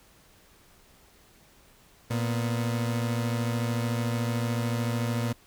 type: tone pair together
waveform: 30% pulse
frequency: 116.6 / 246.8 Hz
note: A#2 / B3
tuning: +1 / -1 cents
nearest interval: octave + minor second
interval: 1298 cents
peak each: -24 / -32 dBFS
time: 2.1-5.33 s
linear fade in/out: 10 ms
effects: pink hiss -58 dBFS RMS until 5.46 s